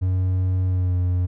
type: tone with pitch glide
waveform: triangle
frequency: 92.5 to 90.02 Hz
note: F#2 to F#2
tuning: 0 to -47 cents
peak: -16 dBFS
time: 0.01-1.27 s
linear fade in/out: 20 ms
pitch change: -47 cents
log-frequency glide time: 0.66-0.96 s
effects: none